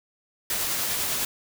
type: noise with tremolo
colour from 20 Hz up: white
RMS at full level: -26 dBFS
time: 0.5-1.25 s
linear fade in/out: 2 ms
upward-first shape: triangle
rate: 10 Hz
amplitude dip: 25%
effects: none